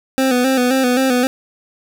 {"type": "tone with vibrato", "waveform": "25% pulse", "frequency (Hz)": 256, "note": "C4", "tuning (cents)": -38, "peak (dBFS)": -9, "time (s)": [0.18, 1.27], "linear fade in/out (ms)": 0, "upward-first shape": "square", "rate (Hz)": 3.8, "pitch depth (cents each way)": 56, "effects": []}